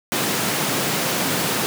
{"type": "high-pass noise", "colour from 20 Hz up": "pink", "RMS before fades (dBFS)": -22, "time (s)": [0.12, 1.66], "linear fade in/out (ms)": 0, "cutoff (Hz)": 140, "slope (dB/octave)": 24, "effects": []}